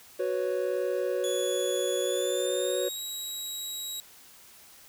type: chord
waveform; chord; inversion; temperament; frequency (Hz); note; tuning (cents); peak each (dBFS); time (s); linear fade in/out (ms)
triangle; F# suspended fourth; none; equal; 370 / 493.9 / 554.4; F#4 / B4 / C#5; 0 / 0 / 0; -29; 0.19-2.89; 10
type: tone with pitch glide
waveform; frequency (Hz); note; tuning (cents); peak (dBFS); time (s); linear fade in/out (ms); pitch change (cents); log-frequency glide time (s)
20% pulse; 3408 to 3848; G#7 to B7; +44 to -46; -28; 1.24-4; 0; +210; 2.03-3.02
effects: white hiss -53 dBFS RMS until 4.88 s